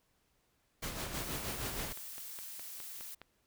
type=noise with tremolo; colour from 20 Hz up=pink; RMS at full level=-38 dBFS; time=0.82-1.93 s; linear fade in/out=10 ms; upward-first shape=sine; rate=6.3 Hz; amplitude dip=50%
type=noise; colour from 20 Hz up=blue; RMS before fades=-46 dBFS; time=1.14-3.15 s; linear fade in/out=10 ms
type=click train; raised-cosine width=0.3 ms; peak=-32 dBFS; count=9; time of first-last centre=1.56-3.216 s; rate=4.83 Hz
effects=pink hiss -75 dBFS RMS until 3.46 s